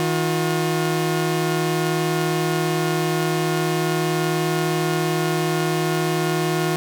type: tone pair together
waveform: sawtooth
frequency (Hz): 158.74 / 357.9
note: D#3 / F4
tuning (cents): +35 / +42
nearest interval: octave + major second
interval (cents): 1407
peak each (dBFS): -18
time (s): 0-6.76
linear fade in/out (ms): 0
effects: none